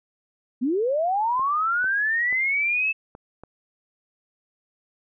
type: linear sweep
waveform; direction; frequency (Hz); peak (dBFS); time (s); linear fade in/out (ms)
sine; up; 227.5 to 2637; -20; 0.61-2.93; 20
type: clicks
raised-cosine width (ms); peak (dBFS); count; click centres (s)
1; -27; 5; 1.395 / 1.843 / 2.327 / 3.151 / 3.436
effects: none